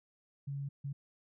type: tone bursts at uneven times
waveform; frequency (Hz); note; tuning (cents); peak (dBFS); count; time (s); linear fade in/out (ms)
sine; 139.9; C#3; +16; -36; 2; 0.47-0.69 / 0.84-0.93; 10
effects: none